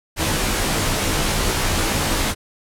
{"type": "noise with comb filter", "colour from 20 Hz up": "pink", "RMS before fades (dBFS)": -20, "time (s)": [0.16, 2.35], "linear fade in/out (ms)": 50, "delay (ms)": 17, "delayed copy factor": -0.8, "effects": ["low-pass 12000 Hz 12 dB/octave"]}